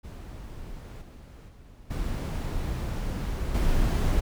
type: noise with level steps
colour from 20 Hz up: brown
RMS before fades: -40 / -45 / -49 / -30 / -24 dBFS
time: 0.03-4.21 s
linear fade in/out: 20 ms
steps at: 1.01 / 1.48 / 1.9 / 3.54 s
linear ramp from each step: 10 ms
effects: none

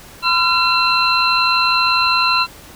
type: tone cluster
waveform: sine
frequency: 1016 / 1367 / 2703 / 4078 Hz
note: B5 / F6 / E7 / C8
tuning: +49 / -37 / +43 / -45 cents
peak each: -18 dBFS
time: 0.22-2.47 s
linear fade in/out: 50 ms
effects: pink hiss -40 dBFS RMS until 2.75 s

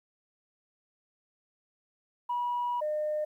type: tone pair in turn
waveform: sine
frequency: 970 / 606.7 Hz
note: B5 / D#5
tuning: -31 / -44 cents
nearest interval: minor sixth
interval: 813 cents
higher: first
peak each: -27 dBFS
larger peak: neither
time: 2.29-2.81 / 2.81-3.25 s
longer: first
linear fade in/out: 10 ms
effects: tanh soft clip ceiling -24 dBFS + 11-bit

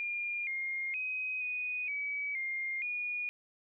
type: tone with pitch steps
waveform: sine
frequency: 2410 / 2128 / 2519 / 2484 / 2279 / 2118 / 2448 Hz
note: D7 / C7 / D#7 / D#7 / C#7 / C7 / D#7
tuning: +44 / +29 / +21 / -3 / +47 / +21 / -29 cents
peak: -33 dBFS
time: 0-3.29 s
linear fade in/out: 0 ms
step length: 470 ms
effects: none

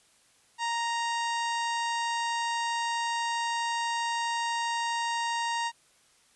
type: harmonic tone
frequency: 932.3 Hz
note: A#5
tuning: in tune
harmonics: 1 / 2 / 3 / 4 / 5 / 6 / 7 / 8 / 9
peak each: -29 / -35 / -39 / -41 / -43 / -45 / -46 / -47 / -48 dBFS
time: 0.58-5.72 s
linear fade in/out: 50 ms
effects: white hiss -63 dBFS RMS until 6.35 s + resampled to 24000 Hz

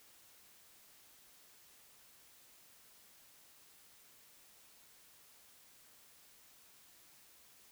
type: silence
effects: white hiss -63 dBFS RMS until 7.71 s

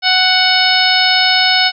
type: harmonic tone with a mistuned harmonic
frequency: 742 Hz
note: F#5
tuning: 5 cents sharp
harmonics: 1 / 2 / 3 / 4 / 5 / 6 / 7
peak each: -17 / -17 / -17 / -17 / -17 / -17 / -17 dBFS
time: 0.02-1.72 s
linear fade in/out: 50 ms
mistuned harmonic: 6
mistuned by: -43 cents
effects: none

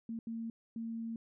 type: tone bursts at uneven times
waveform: sine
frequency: 227.9 Hz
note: A#3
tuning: 39 cents flat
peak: -37 dBFS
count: 3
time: 0.09-0.19 / 0.27-0.5 / 0.76-1.16 s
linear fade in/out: 2 ms
effects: none

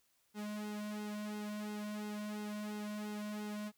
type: tone with flanger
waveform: sawtooth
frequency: 209.8 Hz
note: G#3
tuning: 18 cents sharp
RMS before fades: -42 dBFS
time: 0.34-3.72 s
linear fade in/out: 50 ms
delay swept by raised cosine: 1.7 to 2.47 ms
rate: 2.9 Hz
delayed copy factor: -1
effects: white hiss -75 dBFS RMS until 3.77 s

